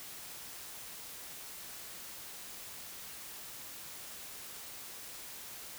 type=silence; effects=white hiss -47 dBFS RMS until 5.78 s